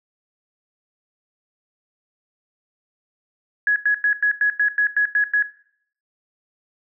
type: tone bursts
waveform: sine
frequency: 1677 Hz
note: G#6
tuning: 16 cents sharp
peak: -14 dBFS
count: 10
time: 3.67-5.425 s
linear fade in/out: 2 ms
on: 90 ms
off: 95 ms
effects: noise-tail reverb RT60 0.6 s tail -17 dB re dry